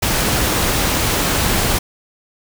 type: noise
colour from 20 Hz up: pink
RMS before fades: -17 dBFS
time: 0.02-1.79 s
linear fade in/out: 10 ms
effects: none